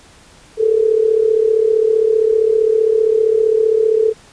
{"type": "tone with amplitude modulation", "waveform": "sine", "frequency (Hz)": 440.6, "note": "A4", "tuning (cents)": 2, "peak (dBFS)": -7, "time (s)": [0.57, 4.14], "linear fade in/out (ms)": 50, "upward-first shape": "sine", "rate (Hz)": 35.3, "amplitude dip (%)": 75, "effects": ["pink hiss -45 dBFS RMS until 4.32 s", "resampled to 22050 Hz"]}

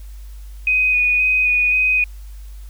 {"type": "tone with vibrato", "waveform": "sine", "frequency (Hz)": 2489, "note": "D#7", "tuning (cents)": 0, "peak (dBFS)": -13, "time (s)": [0.67, 2.04], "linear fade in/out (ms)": 2, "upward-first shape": "square", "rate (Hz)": 1.9, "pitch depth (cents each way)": 13, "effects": ["added 50 Hz sine -32 dBFS peak until 2.69 s", "white hiss -52 dBFS RMS until 2.69 s"]}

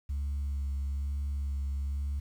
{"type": "tone with vibrato", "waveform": "sine", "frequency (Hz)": 70, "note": "C#2", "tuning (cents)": 18, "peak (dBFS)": -28, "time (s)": [0.09, 2.2], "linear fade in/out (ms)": 10, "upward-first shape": "sine", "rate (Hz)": 1.1, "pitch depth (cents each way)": 20, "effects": ["tanh soft clip ceiling -28 dBFS", "10-bit"]}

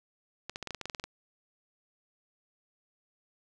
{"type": "clicks", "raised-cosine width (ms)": 0.2, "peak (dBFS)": -20, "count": 12, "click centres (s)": [0.496, 0.559, 0.627, 0.673, 0.707, 0.747, 0.813, 0.856, 0.898, 0.948, 0.998, 1.04], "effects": []}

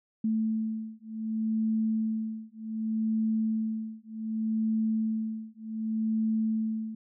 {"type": "beating tone pair", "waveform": "sine", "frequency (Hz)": [220, 220.66], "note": ["A3", "A3"], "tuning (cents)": [0, 5], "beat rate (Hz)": 0.66, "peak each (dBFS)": -30, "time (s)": [0.24, 6.95], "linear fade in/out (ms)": 5, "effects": []}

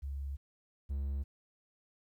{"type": "tone pair in turn", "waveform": ["sine", "triangle"], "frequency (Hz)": [69.3, 69.3], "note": ["C#2", "C#2"], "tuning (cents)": [0, 0], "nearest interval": "unison", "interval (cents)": 0, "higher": "neither", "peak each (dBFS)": [-36, -31], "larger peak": "second", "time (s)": [[0.02, 0.37], [0.89, 1.24]], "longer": "neither", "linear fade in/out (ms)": 20, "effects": ["12-bit"]}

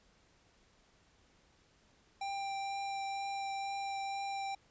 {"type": "tone with vibrato", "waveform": "square", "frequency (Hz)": 789, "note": "G5", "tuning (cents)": 11, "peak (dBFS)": -37, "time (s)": [2.21, 4.55], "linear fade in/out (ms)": 5, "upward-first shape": "triangle", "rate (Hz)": 2.1, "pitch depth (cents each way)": 10, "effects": ["pink hiss -68 dBFS RMS until 4.7 s", "resampled to 16000 Hz"]}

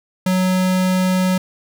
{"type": "tone", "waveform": "square", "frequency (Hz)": 185, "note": "F#3", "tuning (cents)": 0, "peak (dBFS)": -15, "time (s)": [0.26, 1.38], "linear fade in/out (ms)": 5, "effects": []}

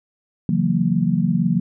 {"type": "chord", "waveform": "sine", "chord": "F# dominant seventh", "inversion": "second", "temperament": "just", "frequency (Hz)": [138.75, 166.5, 185, 231.2], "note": ["C#3", "E3", "F#3", "A#3"], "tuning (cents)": [2, 18, 0, -14], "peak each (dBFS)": [-25, -20, -20, -22], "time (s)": [0.49, 1.6], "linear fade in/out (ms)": 2, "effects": []}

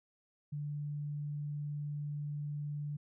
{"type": "tone", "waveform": "sine", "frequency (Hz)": 146.83, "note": "D3", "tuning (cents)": 0, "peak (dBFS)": -36, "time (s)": [0.52, 2.97], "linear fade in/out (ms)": 10, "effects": []}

